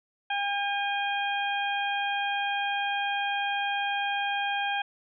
harmonic tone with a mistuned harmonic, 805 Hz, G5, 46 cents sharp, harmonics 1 / 2 / 3 / 4, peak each -29 / -32 / -34 / -35 dBFS, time 0.3-4.82 s, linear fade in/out 5 ms, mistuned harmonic 3, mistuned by +34 cents, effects none

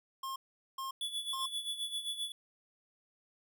square tone bursts, 1068 Hz, C6, 35 cents sharp, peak -38 dBFS, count 3, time 0.23-1.46 s, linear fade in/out 5 ms, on 130 ms, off 420 ms
square tone with tremolo, 3431 Hz, A7, 44 cents flat, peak -34 dBFS, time 1.01-2.32 s, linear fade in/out 2 ms, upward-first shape sine, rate 7.6 Hz, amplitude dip 70%
effects none

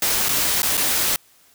white noise with dropouts, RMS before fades -20 dBFS, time 0.02-1.16 s, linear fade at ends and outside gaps 2 ms, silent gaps 0.286-0.29 / 0.62-0.63 / 0.771-0.776 s, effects white hiss -55 dBFS RMS until 1.54 s

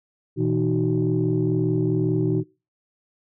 sine tone cluster, 120.2 / 162.4 / 311.6 / 376.4 Hz, B2 / E3 / D#4 / F#4, -46 / -26 / +3 / +30 cents, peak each -24 dBFS, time 0.36-2.44 s, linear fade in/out 50 ms, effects noise-tail reverb RT60 0.3 s tail -23 dB re dry + tanh soft clip ceiling -11 dBFS

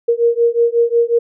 sine beating tone pair, 466.2 / 471.7 Hz, A#4 / A#4, 0 / +20 cents, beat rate 5.5 Hz, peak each -14 dBFS, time 0.08-1.19 s, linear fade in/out 10 ms, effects none

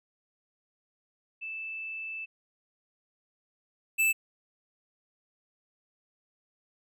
sine / square tone pair in turn, 2637 / 2637 Hz, E7 / E7, 0 / 0 cents, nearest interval unison, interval 0 cents, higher neither, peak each -35 / -23 dBFS, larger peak second, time 1.41-2.26 / 3.98-4.13 s, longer first, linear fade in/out 20 ms, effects none

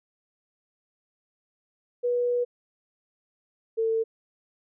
sine tone pair in turn, 486.7 / 449 Hz, B4 / A4, -25 / +35 cents, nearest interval minor second, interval 140 cents, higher first, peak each -22 dBFS, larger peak neither, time 2.03-2.45 / 3.77-4.04 s, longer first, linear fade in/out 20 ms, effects none

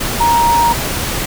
sine tone in noise, 938 Hz, A#5, 11 cents sharp, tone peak -9 dBFS, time 0.2-0.73 s, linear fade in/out 10 ms, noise pink, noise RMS -19 dBFS, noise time 0-1.26 s, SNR +7 dB, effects none

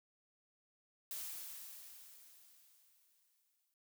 blue noise with exponential decay, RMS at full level -43 dBFS, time 1.11-3.74 s, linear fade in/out 1 ms, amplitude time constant 570 ms, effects none

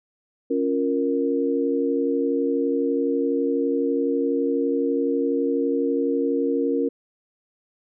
sine chord, Bb minor, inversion first, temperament equal, 277.2 / 349.2 / 466.2 Hz, Db4 / F4 / Bb4, 0 / 0 / 0 cents, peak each -23 / -27 / -23 dBFS, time 0.5-6.89 s, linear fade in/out 10 ms, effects none

